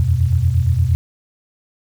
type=chord; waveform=sine; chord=E suspended second; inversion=none; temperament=equal with one note detuned; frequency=82.41 / 91.01 / 123.47 Hz; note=E2 / F#2 / B2; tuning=0 / -28 / 0 cents; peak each=-17 dBFS; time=0-0.95 s; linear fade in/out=0 ms; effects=7-bit